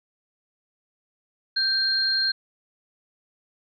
sine tone pair together, 1568 / 4210 Hz, G6 / C8, 0 / +10 cents, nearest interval octave + perfect fourth, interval 1710 cents, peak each -27 / -21 dBFS, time 1.56-2.32 s, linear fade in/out 10 ms, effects none

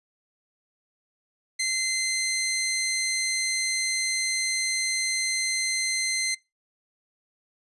15% pulse tone, 2070 Hz, C7, 19 cents flat, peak -18 dBFS, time 1.59-6.35 s, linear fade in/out 10 ms, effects noise-tail reverb RT60 0.2 s tail -20 dB re dry + resampled to 24000 Hz

